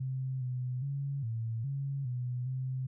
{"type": "tone with pitch steps", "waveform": "sine", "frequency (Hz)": [131, 126.1, 139.4, 113.6, 138.3, 124.1, 129.9], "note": ["C3", "B2", "C#3", "A#2", "C#3", "B2", "C3"], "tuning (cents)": [2, 36, 10, -44, -4, 9, -12], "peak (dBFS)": -32, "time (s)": [0, 2.87], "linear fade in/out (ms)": 10, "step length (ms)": 410, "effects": []}